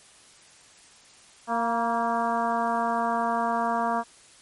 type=harmonic tone with a mistuned harmonic; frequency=231.5 Hz; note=A#3; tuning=12 cents flat; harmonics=1 / 2 / 3 / 4 / 5 / 6 / 7; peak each=-31 / -35 / -27 / -28 / -30 / -37 / -38 dBFS; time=1.47-4.04 s; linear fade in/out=50 ms; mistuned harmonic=4; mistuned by=+35 cents; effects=white hiss -53 dBFS RMS until 4.41 s + MP3 48 kbps